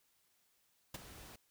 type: noise with ADSR envelope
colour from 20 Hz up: pink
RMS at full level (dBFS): -41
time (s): 0.94-1.36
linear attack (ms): 6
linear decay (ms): 22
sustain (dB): -13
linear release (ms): 4
effects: white hiss -75 dBFS RMS until 1.5 s